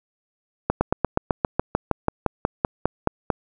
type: slowing click train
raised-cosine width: 1 ms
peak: -4 dBFS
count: 17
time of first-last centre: 0.7-3.302 s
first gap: 110 ms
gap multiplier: 1.05
effects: none